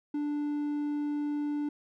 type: tone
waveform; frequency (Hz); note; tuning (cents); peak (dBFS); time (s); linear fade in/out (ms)
triangle; 293.7; D4; 0; -27; 0.14-1.69; 5
effects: none